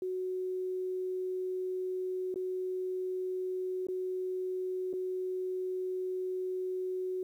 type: tone with dropouts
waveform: sine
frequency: 370 Hz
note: F#4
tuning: in tune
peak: -32 dBFS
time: 0.02-7.23 s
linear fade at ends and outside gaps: 2 ms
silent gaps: 2.342-2.358 / 3.869-3.885 / 4.93-4.936 s
effects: 11-bit